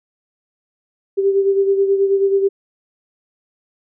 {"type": "beating tone pair", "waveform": "sine", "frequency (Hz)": [392, 401.3], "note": ["G4", "G4"], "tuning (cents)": [0, 41], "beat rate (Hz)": 9.3, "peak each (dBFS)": [-13, -21], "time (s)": [1.17, 2.49], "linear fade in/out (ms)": 20, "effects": []}